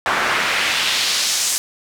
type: noise with band-pass filter sweep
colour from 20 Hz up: pink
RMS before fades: -19 dBFS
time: 0.06-1.58 s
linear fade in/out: 0 ms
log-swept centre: 1200 to 7600 Hz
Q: 1.3
effects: none